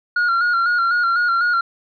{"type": "tone with vibrato", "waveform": "triangle", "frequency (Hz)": 1405, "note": "F6", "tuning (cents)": 10, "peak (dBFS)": -13, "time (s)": [0.16, 1.61], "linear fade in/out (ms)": 5, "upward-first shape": "square", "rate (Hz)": 4, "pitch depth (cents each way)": 42, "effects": ["resampled to 11025 Hz"]}